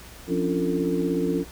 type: tone cluster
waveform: sine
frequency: 175.3 / 271.8 / 288.3 / 346.1 / 449.7 Hz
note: F3 / C#4 / D4 / F4 / A4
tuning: +7 / -34 / -32 / -16 / +38 cents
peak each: -28 dBFS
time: 0.27-1.45 s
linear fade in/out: 50 ms
effects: added 60 Hz sine -48 dBFS peak until 1.51 s + pink hiss -45 dBFS RMS until 1.51 s